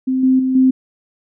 sine tone with level steps, 260.1 Hz, C4, 10 cents flat, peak -14 / -9 / -14 / -8 dBFS, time 0.07-0.71 s, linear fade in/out 10 ms, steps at 0.23 / 0.39 / 0.55 s, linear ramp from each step 5 ms, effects none

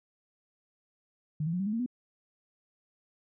sine tone with pitch steps, 152.7 / 165.56 / 179.51 / 194.63 / 211 / 228.8 / 248.1 Hz, D#3 / E3 / F3 / G3 / G#3 / A#3 / B3, -32 / +8 / +48 / -12 / +28 / -32 / +8 cents, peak -28 dBFS, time 1.4-1.862 s, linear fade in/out 5 ms, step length 66 ms, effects none

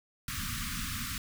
pink band-stop noise, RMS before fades -36 dBFS, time 0.28-1.18 s, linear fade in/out 2 ms, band 270 to 1100 Hz, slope 96 dB/octave, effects none

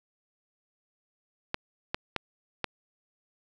clicks, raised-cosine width 0.3 ms, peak -12 dBFS, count 4, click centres 1.544 / 1.945 / 2.163 / 2.643 s, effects none

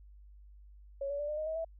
sine tone with pitch steps, 554.4 / 570 / 586 / 602.5 / 619.4 / 636.8 / 654.7 Hz, C#5 / C#5 / D5 / D5 / D#5 / D#5 / E5, 0 / +48 / -4 / +44 / -8 / +40 / -12 cents, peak -33 dBFS, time 1.01-1.647 s, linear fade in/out 5 ms, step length 91 ms, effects added 50 Hz sine -52 dBFS peak until 1.79 s

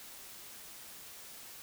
silence, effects white hiss -50 dBFS RMS until 1.62 s

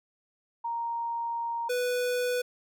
sine / square tone pair in turn, 932.3 / 493.9 Hz, A#5 / B4, 0 / 0 cents, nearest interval major seventh, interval 1100 cents, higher first, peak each -29 / -27 dBFS, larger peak second, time 0.64-1.69 / 1.69-2.42 s, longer first, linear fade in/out 10 ms, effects none

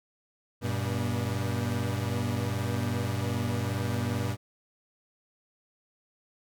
35% pulse tone cluster, 97.2 / 119.7 / 241.1 / 289.4 Hz, G2 / A#2 / B3 / D4, -14 / +46 / -41 / -25 cents, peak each -30 / -29 / -38 / -37 dBFS, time 0.61-4.37 s, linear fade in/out 50 ms, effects none

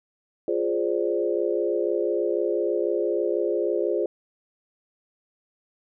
sine chord, D half-diminished seventh, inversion first, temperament equal, 349.2 / 415.3 / 523.3 / 587.3 Hz, F4 / Ab4 / C5 / D5, 0 / 0 / 0 / 0 cents, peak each -26 / -26 / -28 / -30 dBFS, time 0.48-4.06 s, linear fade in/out 2 ms, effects none

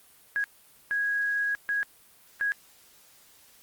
sine tone bursts at uneven times, 1653 Hz, G#6, 9 cents flat, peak -24 dBFS, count 4, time 0.36-0.44 / 0.91-1.55 / 1.69-1.83 / 2.41-2.52 s, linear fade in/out 0 ms, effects white hiss -57 dBFS RMS until 3.62 s + Opus 32 kbps

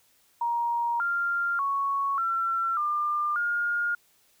sine tone with pitch steps, 942 / 1393 / 1110 / 1353 / 1197 / 1420 Hz, A#5 / F6 / C#6 / E6 / D6 / F6, +18 / -5 / +2 / +45 / +33 / +28 cents, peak -24 dBFS, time 0.41-3.95 s, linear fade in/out 5 ms, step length 590 ms, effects white hiss -64 dBFS RMS until 4.4 s

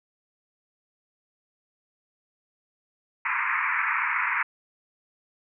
white band-pass noise, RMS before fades -26 dBFS, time 3.25-4.43 s, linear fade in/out 5 ms, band 920 to 2400 Hz, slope 96 dB/octave, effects none

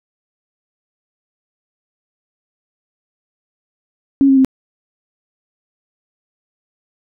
sine tone with pitch steps, 275.3 / 269.5 / 263.8 Hz, C#4 / C#4 / C4, -12 / -49 / +14 cents, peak -7 dBFS, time 4.21-4.447 s, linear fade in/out 0 ms, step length 79 ms, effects none

